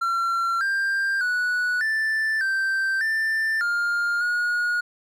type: tone with pitch steps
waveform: triangle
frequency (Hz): 1363 / 1588 / 1473 / 1765 / 1563 / 1780 / 1407 / 1444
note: F6 / G6 / F#6 / A6 / G6 / A6 / F6 / F#6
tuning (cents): -43 / +22 / -8 / +5 / -6 / +20 / +12 / -43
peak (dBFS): -19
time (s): 0.01-4.81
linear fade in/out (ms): 10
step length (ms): 600
effects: none